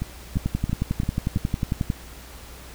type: two click trains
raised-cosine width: 5 ms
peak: -14 / -10 dBFS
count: 5 / 18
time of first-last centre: 0.02-1.371 / 0.37-1.902 s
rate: 2.96 / 11.1 Hz
effects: added 60 Hz sine -43 dBFS peak until 2.74 s + pink hiss -44 dBFS RMS until 2.74 s